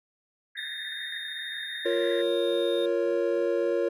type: band-pass noise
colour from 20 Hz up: pink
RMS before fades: -39 dBFS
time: 0.55-2.22 s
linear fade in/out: 10 ms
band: 1700 to 1900 Hz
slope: 96 dB/octave
type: tone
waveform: triangle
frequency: 3674 Hz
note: A#7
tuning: 26 cents flat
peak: -34 dBFS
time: 0.57-2.86 s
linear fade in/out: 5 ms
type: chord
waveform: triangle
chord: Bb minor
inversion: second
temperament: equal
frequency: 349.2 / 466.2 / 554.4 Hz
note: F4 / Bb4 / Db5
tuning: 0 / 0 / 0 cents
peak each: -26 dBFS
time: 1.85-3.89 s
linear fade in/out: 10 ms
effects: none